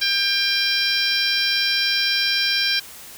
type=harmonic tone with a mistuned harmonic; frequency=797 Hz; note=G5; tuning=28 cents sharp; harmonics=2 / 3 / 4 / 5 / 6 / 7; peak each=-25 / -25 / -25 / -25 / -25 / -25 dBFS; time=0.01-2.8 s; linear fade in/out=10 ms; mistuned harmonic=7; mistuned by=-39 cents; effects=white hiss -40 dBFS RMS until 3.17 s